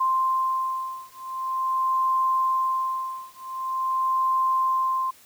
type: beating tone pair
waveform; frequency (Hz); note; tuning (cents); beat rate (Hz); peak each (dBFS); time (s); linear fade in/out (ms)
sine; 1046.5 / 1046.95; C6 / C6; 0 / +1; 0.45; -25; 0-5.11; 10
effects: white hiss -53 dBFS RMS until 5.25 s